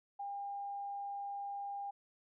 sine tone, 803 Hz, G5, 41 cents sharp, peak -39 dBFS, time 0.19-1.91 s, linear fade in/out 10 ms, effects none

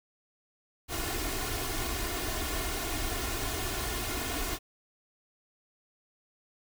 pink noise with comb filter, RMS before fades -33 dBFS, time 0.88-4.59 s, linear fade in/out 50 ms, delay 2.8 ms, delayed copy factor +0.75, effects none

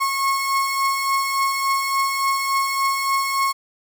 35% pulse beating tone pair, 1088 / 1091.5 Hz, C#6 / C#6, -33 / -27 cents, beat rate 3.5 Hz, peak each -25 / -18 dBFS, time 0-3.53 s, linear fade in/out 20 ms, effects none

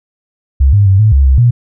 sine tone with pitch steps, 67.7 / 101.5 / 96.3 / 108 / 68.6 / 66.1 / 120.6 Hz, C#2 / G#2 / G2 / A2 / C#2 / C2 / B2, -40 / -39 / -30 / -32 / -17 / +18 / -41 cents, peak -4 dBFS, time 0.6-1.51 s, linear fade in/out 10 ms, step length 130 ms, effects none

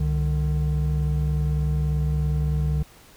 triangle tone pair together, 67 / 150.41 Hz, C2 / D3, +42 / +42 cents, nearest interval octave + major second, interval 1400 cents, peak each -21 dBFS, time 0-2.83 s, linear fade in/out 5 ms, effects pink hiss -51 dBFS RMS until 3.16 s

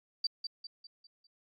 sine tone with echo, 4663 Hz, D8, 13 cents flat, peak -27 dBFS, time 0.24-0.27 s, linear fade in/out 5 ms, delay 200 ms, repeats 5, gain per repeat -7 dB, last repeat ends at 1.27 s, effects MP3 48 kbps

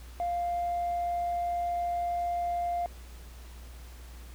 triangle tone with tanh clipping, 698.5 Hz, F5, in tune, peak -28 dBFS, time 0.2-2.86 s, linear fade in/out 0 ms, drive 5 dB, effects added 60 Hz sine -44 dBFS peak until 4.34 s + pink hiss -54 dBFS RMS until 4.34 s

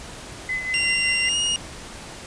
sine tone with tremolo, 2028 Hz, B6, 45 cents sharp, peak -22 dBFS, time 0.49-1.29 s, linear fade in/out 2 ms, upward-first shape sine, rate 5.4 Hz, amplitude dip 55%
sawtooth tone with pitch glide, 2774 to 2862 Hz, F7 to F7, -12 to +42 cents, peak -17 dBFS, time 0.74-1.56 s, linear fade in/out 0 ms, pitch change +54 cents, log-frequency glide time 1.24-1.36 s
effects pink hiss -38 dBFS RMS until 2.26 s + resampled to 22050 Hz

